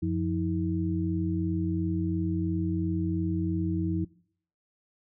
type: tone cluster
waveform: sine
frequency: 91.3 / 174.2 / 320.8 Hz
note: F#2 / F3 / E4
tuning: -23 / -4 / -47 cents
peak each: -30 dBFS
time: 0.02-4.05 s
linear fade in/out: 10 ms
effects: noise-tail reverb RT60 0.6 s tail -22 dB re dry